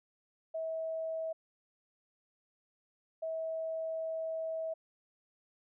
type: tone pair in turn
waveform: sine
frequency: 646 / 646 Hz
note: E5 / E5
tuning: -35 / -35 cents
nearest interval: unison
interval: 0 cents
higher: neither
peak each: -34 / -34 dBFS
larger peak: neither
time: 0.54-1.33 / 3.22-4.74 s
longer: second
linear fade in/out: 10 ms
effects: none